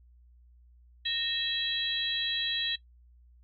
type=harmonic tone with a mistuned harmonic; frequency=656 Hz; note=E5; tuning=9 cents flat; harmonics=3 / 4 / 5 / 6; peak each=-37 / -40 / -32 / -32 dBFS; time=1.05-2.76 s; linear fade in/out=10 ms; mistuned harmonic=3; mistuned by=-110 cents; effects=noise-tail reverb RT60 0.1 s tail -18 dB re dry + added 60 Hz sine -55 dBFS peak until 3.43 s